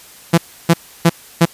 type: tone bursts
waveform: sawtooth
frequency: 168.1 Hz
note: E3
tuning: 34 cents sharp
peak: -3 dBFS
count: 4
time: 0.33-1.456 s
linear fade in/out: 10 ms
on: 49 ms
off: 310 ms
effects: white hiss -41 dBFS RMS until 1.53 s + resampled to 32000 Hz